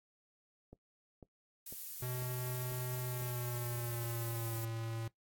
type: click train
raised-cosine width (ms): 2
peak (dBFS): -38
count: 6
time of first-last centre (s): 0.73-3.218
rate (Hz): 2.01
type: noise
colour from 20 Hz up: violet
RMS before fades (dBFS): -44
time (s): 1.66-4.65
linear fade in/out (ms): 5
type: tone with pitch glide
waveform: square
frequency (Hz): 125.4 to 113.67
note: B2 to A#2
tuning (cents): +27 to -43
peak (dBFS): -39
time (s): 2.02-5.08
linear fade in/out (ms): 5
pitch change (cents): -170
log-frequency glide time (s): 2.99-4.59
effects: noise-tail reverb RT60 0.1 s tail -17 dB re dry + AAC 64 kbps